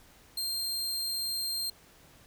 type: tone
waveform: sawtooth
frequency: 4186 Hz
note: C8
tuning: in tune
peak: -28 dBFS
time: 0.37-1.7 s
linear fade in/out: 5 ms
effects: pink hiss -58 dBFS RMS until 2.26 s